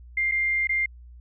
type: tone with dropouts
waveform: sine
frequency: 2100 Hz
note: C7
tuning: 6 cents sharp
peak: -21 dBFS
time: 0.17-0.86 s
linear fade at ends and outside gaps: 5 ms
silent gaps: 0.314-0.319 / 0.672-0.692 s
effects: added 60 Hz sine -43 dBFS peak until 1.2 s